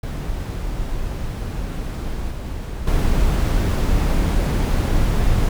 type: noise with level steps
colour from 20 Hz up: brown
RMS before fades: -25 / -27 / -17 dBFS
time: 0.03-5.49 s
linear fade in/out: 5 ms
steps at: 2.31 / 2.87 s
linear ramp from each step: 5 ms
effects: none